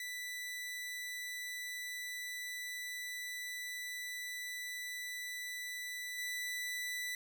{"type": "tone with level steps", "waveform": "sawtooth", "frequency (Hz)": 1979, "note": "B6", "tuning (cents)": 3, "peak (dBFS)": [-37, -34], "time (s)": [0, 7.15], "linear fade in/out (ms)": 2, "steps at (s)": 6.18, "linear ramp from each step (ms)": 5, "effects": []}